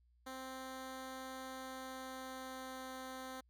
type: tone with pitch glide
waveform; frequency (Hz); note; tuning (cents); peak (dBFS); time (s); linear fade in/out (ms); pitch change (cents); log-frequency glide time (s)
10% pulse; 261.6 to 260.1; C4 to C4; 0 to -10; -37; 0.26-3.41; 10; -10; 1.43-2.91
effects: added 60 Hz sine -68 dBFS peak until 3.49 s